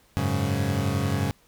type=chord; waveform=30% pulse; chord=F# suspended second; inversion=none; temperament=equal; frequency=92.5 / 103.83 / 138.59 Hz; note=F#2 / G#2 / C#3; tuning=0 / 0 / 0 cents; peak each=-25 dBFS; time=0.17-1.31 s; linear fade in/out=0 ms; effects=pink hiss -60 dBFS RMS until 1.47 s